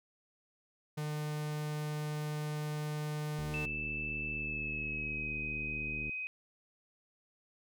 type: tone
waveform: 45% pulse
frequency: 150.8 Hz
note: D3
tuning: 46 cents sharp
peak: -35 dBFS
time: 0.97-3.66 s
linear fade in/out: 10 ms
type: click train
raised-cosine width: 3 ms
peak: -32 dBFS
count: 206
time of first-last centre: 3.39-6.094 s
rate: 75.8 Hz
type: tone with pitch glide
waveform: sine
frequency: 2637 to 2515 Hz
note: E7 to D#7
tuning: 0 to +18 cents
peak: -36 dBFS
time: 3.54-6.27 s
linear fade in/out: 0 ms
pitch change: -82 cents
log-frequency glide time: 4.34-5.34 s
effects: none